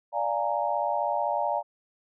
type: chord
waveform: sine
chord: Bb dominant seventh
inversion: first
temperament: equal with one note detuned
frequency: 587.3 / 698.5 / 830.6 / 926.4 Hz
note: D5 / F5 / Ab5 / Bb5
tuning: 0 / 0 / 0 / -11 cents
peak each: -30 dBFS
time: 0.12-1.63 s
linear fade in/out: 50 ms
effects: none

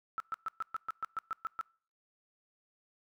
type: tone bursts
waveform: sine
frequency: 1318.5 Hz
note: E6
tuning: in tune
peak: -32 dBFS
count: 11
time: 0.18-1.611 s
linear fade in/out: 0 ms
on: 21 ms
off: 120 ms
effects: noise-tail reverb RT60 0.5 s tail -25 dB re dry

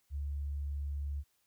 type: tone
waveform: sine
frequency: 71.4 Hz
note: D2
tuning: 48 cents flat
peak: -34 dBFS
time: 0.1-1.24 s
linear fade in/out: 50 ms
effects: white hiss -75 dBFS RMS until 1.46 s

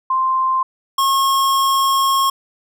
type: tone pair in turn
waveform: sine / square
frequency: 1046 / 1084.5 Hz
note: C6 / C#6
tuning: -1 / -38 cents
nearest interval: minor second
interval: 63 cents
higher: second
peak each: -14 dBFS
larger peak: neither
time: 0.1-0.63 / 0.98-2.3 s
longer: second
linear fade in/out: 5 ms
effects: none

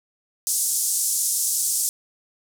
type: band-pass noise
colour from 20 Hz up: white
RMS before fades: -23 dBFS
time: 0.47-1.89 s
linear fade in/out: 0 ms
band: 6100 to 11000 Hz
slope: 24 dB/octave
effects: none

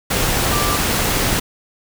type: tone in noise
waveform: sine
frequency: 1179 Hz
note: D6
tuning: 6 cents sharp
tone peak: -22 dBFS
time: 0.52-0.77 s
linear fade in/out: 10 ms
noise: pink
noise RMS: -18 dBFS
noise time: 0.1-1.4 s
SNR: -7 dB
effects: none

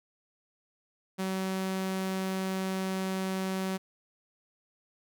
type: tone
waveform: sawtooth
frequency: 189.5 Hz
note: F#3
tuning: 42 cents sharp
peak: -26 dBFS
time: 1.18-3.78 s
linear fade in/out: 20 ms
effects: none

